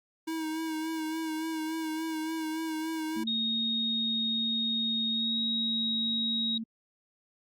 square tone with vibrato, 318.5 Hz, D#4, 41 cents sharp, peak -32 dBFS, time 0.27-3.24 s, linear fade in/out 10 ms, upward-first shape sine, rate 3.5 Hz, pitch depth 31 cents each way
sine tone, 224.7 Hz, A3, 37 cents sharp, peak -33 dBFS, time 3.16-6.64 s, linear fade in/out 10 ms
sine tone with pitch glide, 3729 to 3799 Hz, A#7 to A#7, 0 to +32 cents, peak -28 dBFS, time 3.27-6.58 s, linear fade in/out 5 ms, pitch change +32 cents, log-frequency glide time 5.1-5.39 s
effects Opus 48 kbps

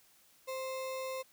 sine tone with sample-and-hold, 523.3 Hz, C5, in tune, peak -36 dBFS, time 0.47-1.23 s, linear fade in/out 20 ms, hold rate 1575 Hz, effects white hiss -65 dBFS RMS until 1.32 s

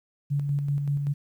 sine tone with tremolo, 142.7 Hz, D3, 49 cents flat, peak -22 dBFS, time 0.3-1.14 s, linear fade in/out 20 ms, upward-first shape square, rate 5.2 Hz, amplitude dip 35%, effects 10-bit

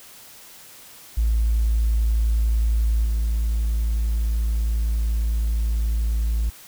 triangle tone with level steps, 55.6 Hz, A1, 19 cents sharp, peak -13 / -16 dBFS, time 1.17-6.5 s, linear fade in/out 10 ms, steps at 3.05 s, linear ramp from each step 2 ms, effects tanh soft clip ceiling -14 dBFS + white hiss -45 dBFS RMS until 6.67 s

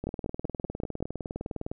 two click trains, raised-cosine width 2 ms, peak -20 / -18 dBFS, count 34 / 6, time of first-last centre 0.04-1.715 / 0.07-1.026 s, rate 19.7 / 5.23 Hz, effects none

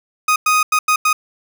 30% pulse tone bursts at uneven times, 1247 Hz, D#6, 3 cents sharp, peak -9 dBFS, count 5, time 0.28-0.36 / 0.46-0.63 / 0.72-0.79 / 0.88-0.96 / 1.05-1.13 s, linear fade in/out 5 ms, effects none

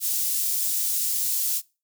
white high-pass noise, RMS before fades -25 dBFS, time 0-1.62 s, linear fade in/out 50 ms, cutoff 6100 Hz, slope 12 dB/octave, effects noise-tail reverb RT60 0.3 s tail -23 dB re dry

